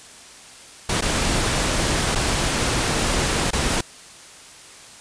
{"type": "noise with dropouts", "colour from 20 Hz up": "pink", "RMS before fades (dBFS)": -21, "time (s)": [0.89, 3.81], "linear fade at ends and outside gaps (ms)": 5, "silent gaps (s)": [[1.01, 1.021], [2.151, 2.155], [3.507, 3.53]], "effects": ["white hiss -43 dBFS RMS until 5 s", "resampled to 22050 Hz"]}